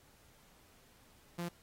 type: tone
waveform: sawtooth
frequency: 172.7 Hz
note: F3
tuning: 19 cents flat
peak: -33 dBFS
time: 1.38-1.49 s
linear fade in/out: 10 ms
effects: pink hiss -65 dBFS RMS until 1.62 s + AAC 48 kbps